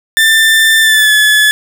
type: tone with pitch glide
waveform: 30% pulse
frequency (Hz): 1782 to 1717.3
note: A6 to A6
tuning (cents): +22 to -43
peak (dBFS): -3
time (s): 0.17-1.51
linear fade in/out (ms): 0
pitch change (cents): -65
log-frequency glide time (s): 0.81-1.12
effects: none